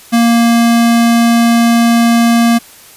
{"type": "tone", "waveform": "square", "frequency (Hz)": 233.3, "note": "A#3", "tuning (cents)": 2, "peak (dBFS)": -7, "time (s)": [0.12, 2.59], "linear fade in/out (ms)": 20, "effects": ["white hiss -38 dBFS RMS until 2.96 s", "resampled to 32000 Hz"]}